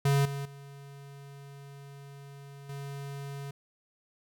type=tone with level steps; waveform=square; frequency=140 Hz; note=C#3; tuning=18 cents sharp; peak=-23 / -34 / -46 / -38 dBFS; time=0.05-3.51 s; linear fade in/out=5 ms; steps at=0.25 / 0.45 / 2.69 s; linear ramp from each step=5 ms; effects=none